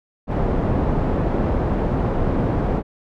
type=low-pass noise; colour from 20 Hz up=pink; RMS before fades=-20 dBFS; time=0.27-2.83 s; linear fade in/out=50 ms; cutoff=710 Hz; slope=12 dB/octave; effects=none